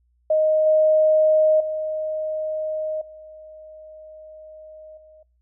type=tone with level steps; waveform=sine; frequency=622.3 Hz; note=D#5; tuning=in tune; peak=-15 / -13 / -23 / -39 / -46 dBFS; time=0.3-5.23 s; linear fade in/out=5 ms; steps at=0.66 / 1.6 / 3.01 / 4.97 s; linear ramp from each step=5 ms; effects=noise-tail reverb RT60 0.3 s tail -25 dB re dry + added 60 Hz sine -61 dBFS peak until 5.41 s